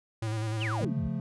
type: tone with vibrato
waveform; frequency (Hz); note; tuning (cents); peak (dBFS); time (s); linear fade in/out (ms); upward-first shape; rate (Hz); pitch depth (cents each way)
square; 110; A2; 0; -30; 0.22-0.85; 5; square; 10; 34
type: exponential sweep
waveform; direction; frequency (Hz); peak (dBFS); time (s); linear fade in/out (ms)
sine; down; 3442 to 52.6; -32; 0.6-1.09; 20
type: chord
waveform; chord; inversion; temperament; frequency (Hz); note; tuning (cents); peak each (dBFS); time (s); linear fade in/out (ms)
triangle; Db augmented; none; equal; 138.59 / 174.61 / 220; Db3 / F3 / A3; 0 / 0 / 0; -32; 0.81-1.2; 2
effects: resampled to 24000 Hz